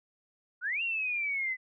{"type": "exponential two-way sweep", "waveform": "sine", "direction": "up then down", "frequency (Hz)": [1396.9, 2794, 2007], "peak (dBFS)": -29, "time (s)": [0.61, 1.57], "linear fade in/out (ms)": 50, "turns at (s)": 0.82, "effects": []}